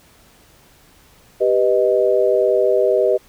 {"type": "chord", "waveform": "sine", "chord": "G augmented", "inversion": "none", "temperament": "equal", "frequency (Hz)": [392, 493.9, 622.3], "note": ["G4", "B4", "D#5"], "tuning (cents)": [0, 0, 0], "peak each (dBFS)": -17, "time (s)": [1.4, 3.18], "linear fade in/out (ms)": 20, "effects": ["pink hiss -51 dBFS RMS until 3.28 s"]}